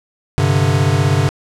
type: chord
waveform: square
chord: G suspended fourth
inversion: none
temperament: equal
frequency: 98 / 130.81 / 146.83 Hz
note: G2 / C3 / D3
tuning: 0 / 0 / 0 cents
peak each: -17 dBFS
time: 0.38-1.29 s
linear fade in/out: 0 ms
effects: low-pass 9000 Hz 12 dB/octave

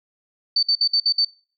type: tone bursts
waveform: sine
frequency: 4555 Hz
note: C#8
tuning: 46 cents sharp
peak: -15 dBFS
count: 6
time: 0.56-1.249 s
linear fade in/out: 5 ms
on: 69 ms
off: 55 ms
effects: noise-tail reverb RT60 0.5 s tail -26 dB re dry

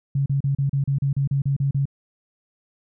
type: tone bursts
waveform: sine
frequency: 138.6 Hz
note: C#3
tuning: in tune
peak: -18 dBFS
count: 12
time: 0.15-1.855 s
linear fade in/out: 5 ms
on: 110 ms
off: 35 ms
effects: none

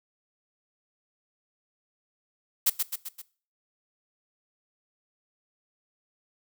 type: noise with echo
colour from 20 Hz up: blue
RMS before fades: -21 dBFS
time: 2.66-2.7 s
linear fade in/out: 10 ms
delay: 130 ms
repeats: 4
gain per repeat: -5 dB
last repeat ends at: 3.22 s
effects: noise-tail reverb RT60 0.4 s tail -19 dB re dry

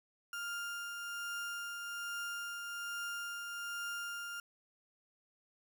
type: tone with tremolo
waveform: 35% pulse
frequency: 1402 Hz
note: F6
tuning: 6 cents sharp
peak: -36 dBFS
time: 0.33-4.4 s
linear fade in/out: 2 ms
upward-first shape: triangle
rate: 1.2 Hz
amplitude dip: 35%
effects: none

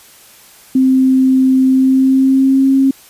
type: tone with pitch glide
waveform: sine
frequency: 261.6 to 269.1 Hz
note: C4 to C4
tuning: 0 to +49 cents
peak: -7 dBFS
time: 0.75-2.91 s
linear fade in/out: 5 ms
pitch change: +49 cents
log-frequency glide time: 1.66-2.7 s
effects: white hiss -42 dBFS RMS until 3.09 s + resampled to 32000 Hz

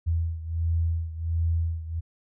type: beating tone pair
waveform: sine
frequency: 82.41 / 83.81 Hz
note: E2 / E2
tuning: 0 / +29 cents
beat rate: 1.4 Hz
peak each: -25 / -29 dBFS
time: 0.06-2.01 s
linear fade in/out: 20 ms
effects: none

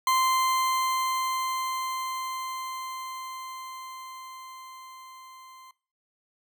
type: tone with level ramp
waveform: 40% pulse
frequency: 1041 Hz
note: C6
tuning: 9 cents flat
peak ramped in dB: -20 to -47 dBFS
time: 0.07-5.71 s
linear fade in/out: 2 ms
effects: noise-tail reverb RT60 0.4 s tail -20 dB re dry

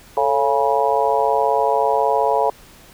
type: harmonic tone with a mistuned harmonic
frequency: 138.59 Hz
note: C#3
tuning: in tune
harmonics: 3 / 4 / 5 / 6 / 7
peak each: -21 / -21 / -21 / -21 / -21 dBFS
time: 0.17-2.5 s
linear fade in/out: 2 ms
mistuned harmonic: 3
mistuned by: +97 cents
effects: pink hiss -46 dBFS RMS until 2.93 s

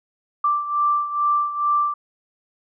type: beating tone pair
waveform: sine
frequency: 1174.7 / 1177 Hz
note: D6 / D6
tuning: 0 / +3 cents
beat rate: 2.3 Hz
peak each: -19 / -24 dBFS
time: 0.44-1.94 s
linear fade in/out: 5 ms
effects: none

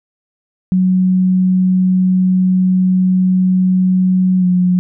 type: tone with pitch glide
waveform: sine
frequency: 185 to 180.67 Hz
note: F#3 to F#3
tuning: 0 to -41 cents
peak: -9 dBFS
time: 0.72-4.79 s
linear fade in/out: 0 ms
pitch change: -41 cents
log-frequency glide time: 4.39-4.45 s
effects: none

